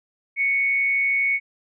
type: tone with frequency modulation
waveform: sine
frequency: 2217 Hz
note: C#7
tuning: in tune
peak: -18 dBFS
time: 0.36-1.4 s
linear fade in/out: 50 ms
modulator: 176 Hz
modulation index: 0.25
effects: none